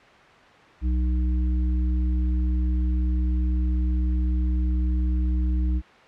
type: harmonic tone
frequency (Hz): 62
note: B1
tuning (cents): +7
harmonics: 1 / 3 / 5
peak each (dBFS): -20 / -34 / -34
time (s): 0.81-5.82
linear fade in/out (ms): 50
effects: white hiss -49 dBFS RMS until 6.07 s + low-pass 2000 Hz 12 dB/octave